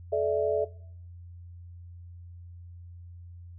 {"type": "chord", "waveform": "sine", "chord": "A suspended fourth", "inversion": "none", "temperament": "equal with one note detuned", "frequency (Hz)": [431.9, 587.3, 659.3], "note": ["A4", "D5", "E5"], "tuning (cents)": [-32, 0, 0], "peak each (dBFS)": -28, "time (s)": [0.12, 0.65], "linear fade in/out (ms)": 10, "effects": ["noise-tail reverb RT60 0.6 s tail -20 dB re dry", "added 87 Hz sine -43 dBFS peak until 3.58 s"]}